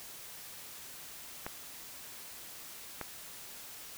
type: clicks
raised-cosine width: 0.5 ms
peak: -22 dBFS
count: 2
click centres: 1.465 / 3.013 s
effects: white hiss -48 dBFS RMS until 3.97 s